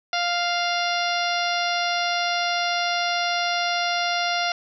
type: harmonic tone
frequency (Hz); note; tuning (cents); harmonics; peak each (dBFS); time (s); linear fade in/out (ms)
698.5; F5; 0; 1 / 2 / 3 / 4 / 5 / 6 / 7 / 8; -25 / -28 / -30 / -31 / -32 / -33 / -33 / -34; 0.13-4.52; 2
effects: none